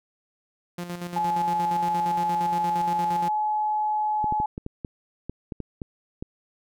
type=tone with tremolo; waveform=sawtooth; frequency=175.2 Hz; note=F3; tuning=6 cents sharp; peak=-26 dBFS; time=0.78-3.29 s; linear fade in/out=5 ms; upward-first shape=square; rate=8.6 Hz; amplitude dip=55%
type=tone; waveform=sine; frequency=851 Hz; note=G#5; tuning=42 cents sharp; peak=-22 dBFS; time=1.16-4.46 s; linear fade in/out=5 ms
type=clicks; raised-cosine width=3 ms; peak=-19 dBFS; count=11; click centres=4.243 / 4.324 / 4.401 / 4.579 / 4.664 / 4.848 / 5.296 / 5.522 / 5.603 / 5.818 / 6.225 s
effects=none